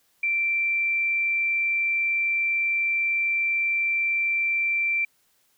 sine tone, 2349 Hz, D7, in tune, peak -21 dBFS, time 0.23-5.05 s, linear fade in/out 5 ms, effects white hiss -66 dBFS RMS until 5.57 s

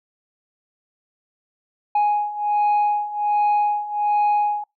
sine beating tone pair, 830.6 / 831.9 Hz, G#5 / G#5, 0 / +3 cents, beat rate 1.3 Hz, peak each -20 / -17 dBFS, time 1.95-4.64 s, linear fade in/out 5 ms, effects noise-tail reverb RT60 0.2 s tail -26 dB re dry + tanh soft clip ceiling -14 dBFS

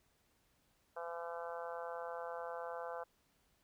harmonic tone, 169.4 Hz, E3, 48 cents sharp, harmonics 3 / 4 / 5 / 6 / 7 / 8 / 9, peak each -45 / -47 / -49 / -51 / -52 / -53 / -54 dBFS, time 0.96-3.04 s, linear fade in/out 10 ms, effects pink hiss -75 dBFS RMS until 3.63 s

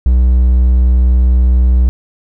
triangle tone, 62.1 Hz, B1, 10 cents sharp, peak -4 dBFS, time 0.06-1.89 s, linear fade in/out 0 ms, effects none

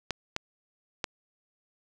clicks, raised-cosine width 0.2 ms, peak -12 dBFS, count 3, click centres 0.107 / 0.364 / 1.042 s, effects none

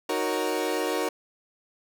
30% pulse chord, D# minor seventh, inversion none, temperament equal, 311.1 / 370 / 466.2 / 554.4 Hz, D#4 / F#4 / A#4 / C#5, 0 / 0 / 0 / 0 cents, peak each -29 / -28 / -27 / -30 dBFS, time 0.09-1.09 s, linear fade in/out 5 ms, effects none

